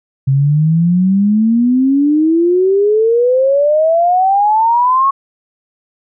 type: exponential sweep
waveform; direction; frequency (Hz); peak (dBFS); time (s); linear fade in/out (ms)
sine; up; 132.5 to 1108.7; -8; 0.27-5.11; 10
effects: none